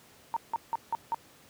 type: tone bursts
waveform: sine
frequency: 921 Hz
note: A#5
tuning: 21 cents flat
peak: -26 dBFS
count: 5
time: 0.34-1.145 s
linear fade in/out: 0 ms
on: 25 ms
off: 170 ms
effects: pink hiss -57 dBFS RMS until 1.49 s + high-pass 100 Hz 12 dB/octave